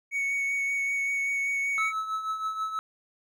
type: tone with vibrato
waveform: triangle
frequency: 2226 Hz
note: C#7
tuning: 7 cents sharp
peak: -24 dBFS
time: 0.11-1.93 s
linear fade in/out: 50 ms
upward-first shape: sine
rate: 5.2 Hz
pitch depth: 11 cents each way
type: tone with tremolo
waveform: triangle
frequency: 1299 Hz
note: E6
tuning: 26 cents flat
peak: -24 dBFS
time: 1.78-2.79 s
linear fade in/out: 0 ms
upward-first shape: triangle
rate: 6.2 Hz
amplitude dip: 65%
effects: none